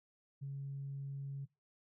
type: tone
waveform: sine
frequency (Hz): 138.59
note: C#3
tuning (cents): 0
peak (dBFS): -39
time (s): 0.41-1.46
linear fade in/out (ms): 20
effects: noise-tail reverb RT60 0.2 s tail -20 dB re dry + tanh soft clip ceiling -35 dBFS